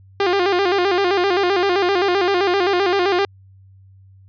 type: tone with vibrato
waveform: sawtooth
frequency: 376.4 Hz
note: F#4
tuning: 30 cents sharp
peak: -11 dBFS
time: 0.2-3.25 s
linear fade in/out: 2 ms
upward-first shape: square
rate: 7.7 Hz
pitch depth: 100 cents each way
effects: added 96 Hz sine -44 dBFS peak until 4.28 s + resampled to 11025 Hz